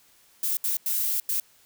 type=noise bursts at uneven times; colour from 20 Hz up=violet; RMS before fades=-26 dBFS; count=4; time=0.43-0.57 / 0.64-0.77 / 0.86-1.2 / 1.29-1.4 s; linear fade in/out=2 ms; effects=white hiss -59 dBFS RMS until 1.65 s